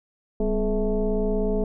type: tone with frequency modulation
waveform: sine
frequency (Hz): 198.8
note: G3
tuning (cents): +25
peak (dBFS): -20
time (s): 0.4-1.64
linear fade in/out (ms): 2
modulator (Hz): 227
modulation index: 1.6
effects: none